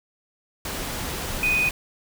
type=tone in noise; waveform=sine; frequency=2489 Hz; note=D#7; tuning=in tune; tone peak=-19 dBFS; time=1.43-1.69 s; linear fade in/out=2 ms; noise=pink; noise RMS=-30 dBFS; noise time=0.65-1.71 s; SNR=+8 dB; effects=none